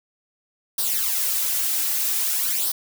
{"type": "noise with flanger", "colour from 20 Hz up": "blue", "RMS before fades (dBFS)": -23, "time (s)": [0.78, 2.72], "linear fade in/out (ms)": 5, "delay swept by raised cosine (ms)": [0.21, 3.81], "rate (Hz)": 0.52, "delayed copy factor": 0.7, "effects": []}